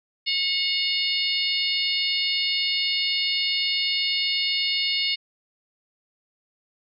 harmonic tone with a mistuned harmonic, 728 Hz, F#5, 28 cents flat, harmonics 3 / 4 / 5 / 6 / 7, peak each -29 / -27 / -29 / -26 / -32 dBFS, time 0.26-5.16 s, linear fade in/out 20 ms, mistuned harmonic 4, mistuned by -29 cents, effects none

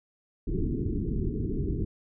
pink low-pass noise, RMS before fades -29 dBFS, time 0.47-1.85 s, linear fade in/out 5 ms, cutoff 420 Hz, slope 96 dB/octave, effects none

